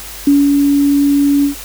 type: tone with ADSR envelope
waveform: sine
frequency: 284 Hz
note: C#4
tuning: 42 cents sharp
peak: -5 dBFS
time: 0.27-1.55 s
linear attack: 4 ms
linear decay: 200 ms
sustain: -3 dB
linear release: 110 ms
effects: added 50 Hz sine -35 dBFS peak until 1.64 s + white hiss -30 dBFS RMS until 1.64 s